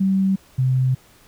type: tone pair in turn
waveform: sine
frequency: 192.2 / 129.47 Hz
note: G3 / C3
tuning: -34 / -18 cents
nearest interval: perfect fifth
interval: 684 cents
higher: first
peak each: -15 dBFS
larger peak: neither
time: 0-0.36 / 0.58-0.95 s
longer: second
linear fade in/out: 10 ms
effects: pink hiss -52 dBFS RMS until 1.27 s